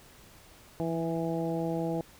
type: harmonic tone with a mistuned harmonic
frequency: 164.81 Hz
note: E3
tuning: in tune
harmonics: 1 / 2 / 3 / 4 / 5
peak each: -33 / -33 / -35 / -37 / -40 dBFS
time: 0.8-2.01 s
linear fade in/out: 0 ms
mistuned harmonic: 1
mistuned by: +23 cents
effects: pink hiss -55 dBFS RMS until 2.19 s